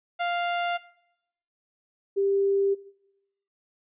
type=tone pair in turn; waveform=sawtooth / sine; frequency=698 / 395.3 Hz; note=F5 / G4; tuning=-1 / +15 cents; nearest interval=minor seventh; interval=984 cents; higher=first; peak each=-21 dBFS; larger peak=neither; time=0.19-0.78 / 2.16-2.75 s; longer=neither; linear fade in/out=20 ms; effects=noise-tail reverb RT60 0.8 s tail -19 dB re dry + resampled to 8000 Hz